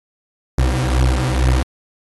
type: beating tone pair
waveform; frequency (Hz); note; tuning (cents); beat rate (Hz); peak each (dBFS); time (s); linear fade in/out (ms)
30% pulse; 62.9 / 65.1; B1 / C2; +32 / -8; 2.2; -14; 0.58-1.63; 5
effects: AAC 32 kbps